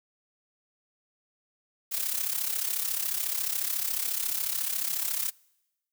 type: noise with amplitude modulation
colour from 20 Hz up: blue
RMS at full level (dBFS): -27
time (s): 1.91-5.31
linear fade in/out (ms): 20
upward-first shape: sine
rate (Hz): 34.1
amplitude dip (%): 70
effects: noise-tail reverb RT60 1.0 s tail -26 dB re dry